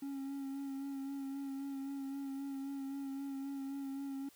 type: tone with vibrato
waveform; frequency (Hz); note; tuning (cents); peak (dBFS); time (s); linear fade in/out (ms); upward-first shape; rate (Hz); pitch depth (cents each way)
triangle; 274.4; C#4; -17; -37; 0.02-4.29; 5; sine; 3.8; 25
effects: white hiss -64 dBFS RMS until 4.35 s